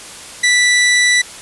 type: tone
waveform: sawtooth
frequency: 1970 Hz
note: B6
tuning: 5 cents flat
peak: -6 dBFS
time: 0.43-1.22 s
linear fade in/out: 10 ms
effects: white hiss -33 dBFS RMS until 1.41 s + resampled to 24000 Hz